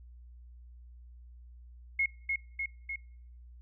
sine tone with echo, 2167 Hz, C#7, 40 cents flat, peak -25 dBFS, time 1.99-2.06 s, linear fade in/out 5 ms, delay 300 ms, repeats 3, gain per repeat -3 dB, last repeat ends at 2.96 s, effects noise-tail reverb RT60 0.7 s tail -25 dB re dry + added 60 Hz sine -49 dBFS peak until 3.61 s

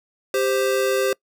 square tone pair together, 394.2 / 522 Hz, G4 / C5, +10 / -4 cents, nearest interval perfect fourth, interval 486 cents, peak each -22 dBFS, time 0.34-1.13 s, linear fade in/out 2 ms, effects noise-tail reverb RT60 0.1 s tail -24 dB re dry

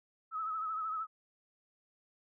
sine tone with vibrato, 1289 Hz, E6, 39 cents flat, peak -34 dBFS, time 0.31-1.07 s, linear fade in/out 50 ms, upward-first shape sine, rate 13 Hz, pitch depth 48 cents each way, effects none

